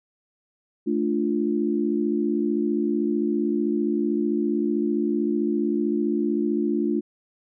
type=chord; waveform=sine; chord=D minor; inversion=second; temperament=equal; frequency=220 / 293.7 / 349.2 Hz; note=A3 / D4 / F4; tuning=0 / 0 / 0 cents; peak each=-25 dBFS; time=0.86-7.01 s; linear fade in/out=20 ms; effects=none